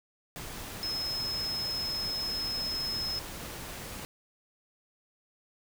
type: tone in noise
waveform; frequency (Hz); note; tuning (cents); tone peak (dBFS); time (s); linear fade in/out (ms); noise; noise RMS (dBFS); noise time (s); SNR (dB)
sine; 5170; E8; -34; -31; 0.83-3.19; 0; pink; -41; 0.36-4.05; +7
effects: none